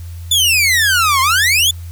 sawtooth exponential two-way sweep, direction down then up, 3553 to 1031 to 3553 Hz, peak -7 dBFS, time 0.31-1.71 s, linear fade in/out 5 ms, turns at 1.21 s, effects added 85 Hz sine -26 dBFS peak until 1.91 s + white hiss -45 dBFS RMS until 1.91 s

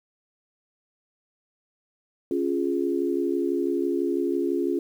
sine chord, Db major, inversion none, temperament equal, 277.2 / 349.2 / 415.3 Hz, Db4 / F4 / Ab4, 0 / 0 / 0 cents, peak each -27 / -25 / -29 dBFS, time 2.31-4.79 s, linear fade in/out 2 ms, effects 9-bit

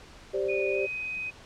sine chord, G suspended fourth, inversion none, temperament equal, 392 / 523.3 / 587.3 Hz, G4 / C5 / D5, 0 / 0 / 0 cents, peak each -28 / -32 / -32 dBFS, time 0.33-0.87 s, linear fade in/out 20 ms
sine tone with pitch glide, 2466 to 2511 Hz, D#7 to D#7, -16 to +15 cents, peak -31 dBFS, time 0.48-1.31 s, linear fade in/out 20 ms, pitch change +31 cents, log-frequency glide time 0.73-0.8 s
effects pink hiss -50 dBFS RMS until 1.45 s + low-pass 6000 Hz 12 dB/octave

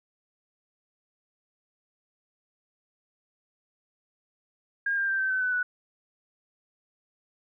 sine tone with pitch steps, 1619 / 1594.9 / 1571.1 / 1547.7 / 1524.6 / 1501.9 / 1479.5 Hz, G#6 / G6 / G6 / G6 / G6 / F#6 / F#6, -45 / +29 / +3 / -23 / -49 / +25 / -1 cents, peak -24 dBFS, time 4.86-5.63 s, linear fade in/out 5 ms, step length 110 ms, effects none

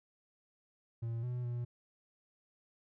triangle tone with pitch steps, 115.6 / 123.4 / 120.6 Hz, A#2 / B2 / B2, -14 / -1 / -41 cents, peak -33 dBFS, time 1.02-1.65 s, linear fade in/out 10 ms, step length 210 ms, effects none

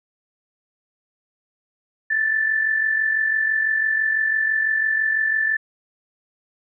sine tone with amplitude modulation, 1760 Hz, A6, in tune, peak -15 dBFS, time 2.1-5.57 s, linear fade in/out 10 ms, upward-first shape sine, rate 46 Hz, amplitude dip 55%, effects none

